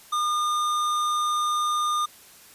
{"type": "tone with tanh clipping", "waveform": "sine", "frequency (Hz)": 1213, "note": "D#6", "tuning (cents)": -44, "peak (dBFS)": -24, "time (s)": [0.12, 2.06], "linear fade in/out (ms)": 10, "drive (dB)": 16, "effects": ["white hiss -50 dBFS RMS until 2.54 s", "resampled to 32000 Hz"]}